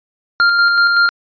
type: tone with tremolo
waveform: square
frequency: 1396.9 Hz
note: F6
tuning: in tune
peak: -9 dBFS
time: 0.4-1.09 s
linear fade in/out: 0 ms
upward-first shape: square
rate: 5.3 Hz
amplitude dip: 30%
effects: resampled to 11025 Hz